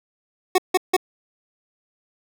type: tone bursts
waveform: 25% pulse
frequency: 370 Hz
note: F#4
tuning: in tune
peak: -10 dBFS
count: 3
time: 0.55-0.966 s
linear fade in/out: 5 ms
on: 32 ms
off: 160 ms
effects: none